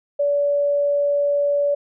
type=tone; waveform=sine; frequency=574 Hz; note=D5; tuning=40 cents flat; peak=-16 dBFS; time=0.19-1.75 s; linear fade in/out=10 ms; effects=none